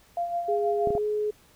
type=tone with tremolo; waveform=sine; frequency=692 Hz; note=F5; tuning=16 cents flat; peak=-24 dBFS; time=0.17-0.98 s; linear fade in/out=2 ms; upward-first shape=sine; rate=6.3 Hz; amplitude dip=55%
type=tone with pitch glide; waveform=sine; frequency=412.8 to 422 Hz; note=G#4 to G#4; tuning=-10 to +28 cents; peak=-24 dBFS; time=0.48-1.31 s; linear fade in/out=10 ms; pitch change=+38 cents; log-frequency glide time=0.91-1.04 s
type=clicks; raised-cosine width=2 ms; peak=-18 dBFS; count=3; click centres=0.873 / 0.905 / 0.952 s
effects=pink hiss -58 dBFS RMS until 1.55 s